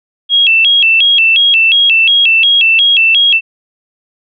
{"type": "tone with vibrato", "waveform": "sine", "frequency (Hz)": 2960, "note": "F#7", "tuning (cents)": 0, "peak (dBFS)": -5, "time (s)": [0.29, 3.41], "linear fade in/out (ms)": 50, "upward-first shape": "square", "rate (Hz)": 2.8, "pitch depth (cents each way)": 180, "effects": []}